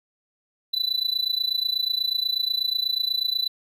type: tone with amplitude modulation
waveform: triangle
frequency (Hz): 3986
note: B7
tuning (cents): +15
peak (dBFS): -17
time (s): 0.73-3.48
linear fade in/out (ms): 10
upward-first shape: sine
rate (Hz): 28.2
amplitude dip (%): 90
effects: none